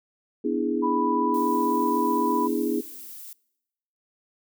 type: chord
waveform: sine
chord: E dominant seventh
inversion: second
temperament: equal with one note detuned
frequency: 245.9 / 293.7 / 329.6 / 415.3 Hz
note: B3 / D4 / E4 / G#4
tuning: -7 / 0 / 0 / 0 cents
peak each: -28 dBFS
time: 0.44-2.81 s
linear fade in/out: 10 ms
type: tone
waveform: sine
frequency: 987.8 Hz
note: B5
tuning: in tune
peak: -24 dBFS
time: 0.82-2.48 s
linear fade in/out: 20 ms
type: noise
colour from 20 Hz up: violet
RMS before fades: -41 dBFS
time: 1.34-3.33 s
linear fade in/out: 2 ms
effects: noise-tail reverb RT60 0.9 s tail -24 dB re dry